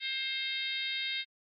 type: harmonic tone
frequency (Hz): 530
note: C5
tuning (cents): +22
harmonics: 3 / 4 / 5 / 6 / 7 / 8 / 9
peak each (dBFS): -45 / -37 / -42 / -40 / -36 / -47 / -48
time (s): 0-1.25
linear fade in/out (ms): 50
effects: Opus 32 kbps